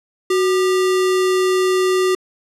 sine tone with sample-and-hold, 371.3 Hz, F#4, 6 cents sharp, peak -13 dBFS, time 0.3-2.15 s, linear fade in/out 5 ms, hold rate 1575 Hz, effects low-pass 10000 Hz 12 dB/octave

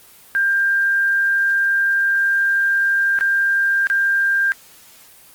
sine tone with dropouts, 1593 Hz, G6, 27 cents sharp, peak -14 dBFS, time 0.35-4.52 s, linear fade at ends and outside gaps 0 ms, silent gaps 3.189-3.209 / 3.87-3.9 s, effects white hiss -46 dBFS RMS until 5.34 s + Opus 24 kbps

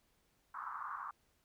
white band-pass noise, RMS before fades -44 dBFS, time 0.54-1.11 s, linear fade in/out 5 ms, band 1000 to 1300 Hz, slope 48 dB/octave, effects pink hiss -75 dBFS RMS until 1.44 s

